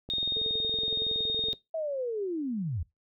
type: click train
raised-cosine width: 2 ms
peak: -29 dBFS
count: 32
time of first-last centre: 0.09-1.532 s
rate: 21.5 Hz
type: tone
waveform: sine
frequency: 3701 Hz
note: A#7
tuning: 13 cents flat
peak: -27 dBFS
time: 0.1-1.53 s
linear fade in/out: 0 ms
type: tone with tremolo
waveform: sine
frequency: 442.8 Hz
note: A4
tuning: 11 cents sharp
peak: -35 dBFS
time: 0.36-1.54 s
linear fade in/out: 0 ms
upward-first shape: sine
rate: 11 Hz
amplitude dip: 75%
type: linear sweep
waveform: sine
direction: down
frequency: 659.3 to 71 Hz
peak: -29 dBFS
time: 1.74-2.83 s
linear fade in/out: 5 ms
effects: noise-tail reverb RT60 0.2 s tail -21 dB re dry